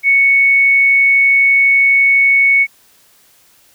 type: tone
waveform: sine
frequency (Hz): 2217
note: C#7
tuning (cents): 0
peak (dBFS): -7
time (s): 0.03-2.67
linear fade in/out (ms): 50
effects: white hiss -50 dBFS RMS until 3.74 s